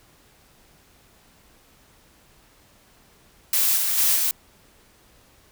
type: noise with level steps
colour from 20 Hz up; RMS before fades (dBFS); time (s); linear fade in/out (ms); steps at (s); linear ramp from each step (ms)
blue; -20 / -23 / -19 / -22; 3.53-4.31; 2; 3.76 / 3.97 / 4.15; 20
effects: pink hiss -56 dBFS RMS until 5.51 s